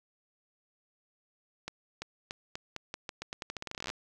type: accelerating click train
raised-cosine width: 0.2 ms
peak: -20 dBFS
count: 25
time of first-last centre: 1.68-3.901 s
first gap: 340 ms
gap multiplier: 0.85
effects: none